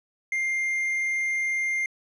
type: tone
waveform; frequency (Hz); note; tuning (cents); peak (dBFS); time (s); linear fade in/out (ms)
triangle; 2107; C7; +12; -22; 0.32-1.86; 2
effects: resampled to 24000 Hz